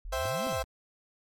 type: exponential two-way sweep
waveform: sine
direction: up then down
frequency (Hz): 34.83 to 277.2 to 44.79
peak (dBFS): -36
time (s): 0.05-0.64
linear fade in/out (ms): 0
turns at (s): 0.47
type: chord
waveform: 30% pulse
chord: C major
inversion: none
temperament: equal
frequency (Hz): 523.3 / 659.3 / 784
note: C5 / E5 / G5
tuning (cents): 0 / 0 / 0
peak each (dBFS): -30 / -31 / -35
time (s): 0.12-0.63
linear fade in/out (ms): 10
type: clicks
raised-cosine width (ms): 2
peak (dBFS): -31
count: 3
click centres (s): 0.255 / 0.468 / 0.526
effects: MP3 64 kbps